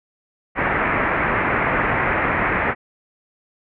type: low-pass noise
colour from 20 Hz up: white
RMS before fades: -20 dBFS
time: 0.55-2.75 s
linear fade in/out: 50 ms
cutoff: 2200 Hz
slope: 48 dB/octave
effects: none